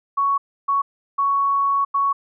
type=tone bursts at uneven times; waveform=sine; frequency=1114 Hz; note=C#6; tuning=8 cents sharp; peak=-16 dBFS; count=4; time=0.17-0.38 / 0.68-0.82 / 1.18-1.85 / 1.94-2.13 s; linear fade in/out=10 ms; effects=none